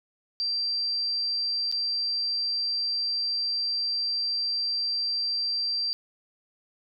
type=tone with dropouts; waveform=sine; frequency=4707 Hz; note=D8; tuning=3 cents sharp; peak=-25 dBFS; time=0.4-5.93 s; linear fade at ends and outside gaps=0 ms; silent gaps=1.715-1.724 s; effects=none